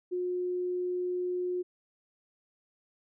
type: tone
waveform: sine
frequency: 360 Hz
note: F#4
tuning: 47 cents flat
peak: -29 dBFS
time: 0.11-1.63 s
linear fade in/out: 20 ms
effects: none